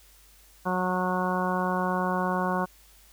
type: harmonic tone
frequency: 182.9 Hz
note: F#3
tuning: 20 cents flat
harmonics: 1 / 2 / 3 / 4 / 5 / 6 / 7 / 8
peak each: -29 / -34 / -33 / -33 / -32 / -31 / -42 / -35 dBFS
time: 0.65-2.66 s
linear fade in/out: 20 ms
effects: added 50 Hz sine -57 dBFS peak until 3.12 s + white hiss -57 dBFS RMS until 3.12 s